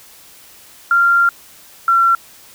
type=tone pair in turn; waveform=sine; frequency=1387 / 1360 Hz; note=F6 / F6; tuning=-12 / -46 cents; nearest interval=unison; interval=34 cents; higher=first; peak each=-9 dBFS; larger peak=neither; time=0.91-1.29 / 1.88-2.15 s; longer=first; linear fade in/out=2 ms; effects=white hiss -43 dBFS RMS until 2.54 s